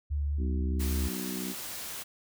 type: tone with vibrato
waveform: sine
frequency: 72.5 Hz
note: D2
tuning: 22 cents flat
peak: -27 dBFS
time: 0.1-1.09 s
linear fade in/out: 20 ms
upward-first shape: sine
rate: 5 Hz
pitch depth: 14 cents each way
type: harmonic tone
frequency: 62.8 Hz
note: B1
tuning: 30 cents sharp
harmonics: 3 / 4 / 5 / 6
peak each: -37 / -39 / -41 / -43 dBFS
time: 0.37-1.55 s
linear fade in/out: 50 ms
type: noise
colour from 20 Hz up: white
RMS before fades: -39 dBFS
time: 0.79-2.04 s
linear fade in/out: 20 ms
effects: none